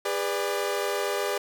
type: chord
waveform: sawtooth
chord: G# diminished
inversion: none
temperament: equal with one note detuned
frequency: 405.6 / 493.9 / 587.3 Hz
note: G#4 / B4 / D5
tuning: -41 / 0 / 0 cents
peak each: -25 / -28 / -27 dBFS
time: 0.05-1.38 s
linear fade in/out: 5 ms
effects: none